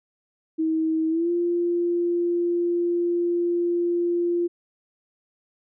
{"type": "tone with pitch glide", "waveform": "sine", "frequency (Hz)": [319.7, 346.6], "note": ["D#4", "F4"], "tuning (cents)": [47, -13], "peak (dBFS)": -20, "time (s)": [0.58, 4.48], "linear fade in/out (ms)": 20, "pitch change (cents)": 140, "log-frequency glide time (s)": [1.09, 1.3], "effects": []}